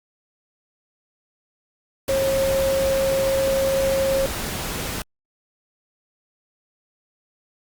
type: tone in noise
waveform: sine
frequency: 540 Hz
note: C#5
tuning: 45 cents flat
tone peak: -18 dBFS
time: 2.09-4.26 s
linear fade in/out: 2 ms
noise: pink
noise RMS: -28 dBFS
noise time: 2.08-5.02 s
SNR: +7 dB
effects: Opus 48 kbps